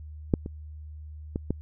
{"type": "clicks", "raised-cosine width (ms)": 3, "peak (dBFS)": [-7, -22, -16, -13], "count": 4, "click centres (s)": [0.338, 0.461, 1.359, 1.506], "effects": ["added 76 Hz sine -39 dBFS peak until 1.61 s"]}